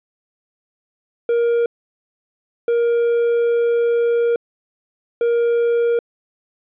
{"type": "tone bursts at uneven times", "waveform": "triangle", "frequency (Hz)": 470.3, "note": "A#4", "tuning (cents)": 15, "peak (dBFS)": -12, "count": 3, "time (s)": [[1.29, 1.66], [2.68, 4.36], [5.21, 5.99]], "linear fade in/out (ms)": 2, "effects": ["resampled to 8000 Hz"]}